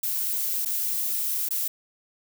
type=noise with dropouts; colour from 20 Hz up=violet; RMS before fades=-27 dBFS; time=0.03-1.68 s; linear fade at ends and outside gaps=5 ms; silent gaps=0.65-0.657 / 1.488-1.507 s; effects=none